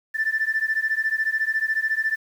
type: beating tone pair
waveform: sine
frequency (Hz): 1760 / 1774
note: A6 / A6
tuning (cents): 0 / +14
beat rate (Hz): 14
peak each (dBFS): -23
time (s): 0.14-2.16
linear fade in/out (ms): 20
effects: tanh soft clip ceiling -14 dBFS + 8-bit